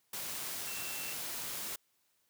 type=tone in noise; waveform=sine; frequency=2693 Hz; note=E7; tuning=36 cents sharp; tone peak=-46 dBFS; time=0.67-1.14 s; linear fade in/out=5 ms; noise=white; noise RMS=-40 dBFS; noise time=0.13-1.76 s; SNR=-9 dB; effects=white hiss -75 dBFS RMS until 2.29 s + high-pass 80 Hz 12 dB/octave